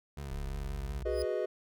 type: tone with vibrato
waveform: 25% pulse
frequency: 69.3 Hz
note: C#2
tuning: in tune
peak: -35 dBFS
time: 0.17-1.03 s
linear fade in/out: 5 ms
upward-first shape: triangle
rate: 5.6 Hz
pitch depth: 65 cents each way
type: exponential sweep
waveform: sine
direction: up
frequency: 34.65 to 67.3 Hz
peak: -36 dBFS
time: 0.3-1.25 s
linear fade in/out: 20 ms
type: chord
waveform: triangle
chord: G# minor seventh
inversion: third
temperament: equal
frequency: 370 / 415.3 / 493.9 / 622.3 Hz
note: F#4 / G#4 / B4 / D#5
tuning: 0 / 0 / 0 / 0 cents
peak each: -34 dBFS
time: 1.05-1.46 s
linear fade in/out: 10 ms
type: tone with exponential growth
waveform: 35% pulse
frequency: 5000 Hz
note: D#8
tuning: 8 cents sharp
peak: -37 dBFS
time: 1.05-1.22 s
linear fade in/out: 0 ms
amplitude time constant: 35 ms
effects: none